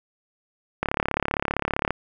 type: click train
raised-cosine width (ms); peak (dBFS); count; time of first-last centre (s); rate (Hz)
0.5; -7; 39; 0.83-1.906; 35.3
effects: none